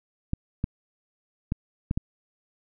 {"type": "clicks", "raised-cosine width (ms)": 5, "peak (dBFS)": -13, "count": 5, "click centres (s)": [0.334, 0.641, 1.521, 1.911, 1.975], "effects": []}